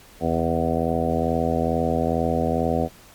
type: harmonic tone with a mistuned harmonic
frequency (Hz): 82.3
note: E2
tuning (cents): -2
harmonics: 1 / 2 / 3 / 4 / 5 / 6 / 7 / 8 / 9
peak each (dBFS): -29 / -28 / -26 / -32 / -30 / -27 / -30 / -29 / -28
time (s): 0.2-2.89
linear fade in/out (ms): 50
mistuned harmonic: 1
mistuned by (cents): -33
effects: pink hiss -49 dBFS RMS until 3.14 s + Opus 48 kbps